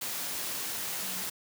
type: tone in noise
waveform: sine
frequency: 187.8 Hz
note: F#3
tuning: 26 cents sharp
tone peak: -46 dBFS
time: 1.02-1.23 s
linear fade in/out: 10 ms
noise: white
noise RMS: -35 dBFS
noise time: 0.01-1.3 s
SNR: -14 dB
effects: high-pass 100 Hz 12 dB/octave